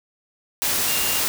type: tone in noise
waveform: sine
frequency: 2797 Hz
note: F7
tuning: 2 cents sharp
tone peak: -29 dBFS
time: 0.88-1.19 s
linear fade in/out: 0 ms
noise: white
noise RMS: -22 dBFS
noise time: 0.62-1.28 s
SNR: -10 dB
effects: none